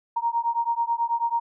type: beating tone pair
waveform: sine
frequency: 929 / 938.2 Hz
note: A#5 / A#5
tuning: -6 / +11 cents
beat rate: 9.2 Hz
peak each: -25 dBFS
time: 0.16-1.4 s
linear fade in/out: 10 ms
effects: none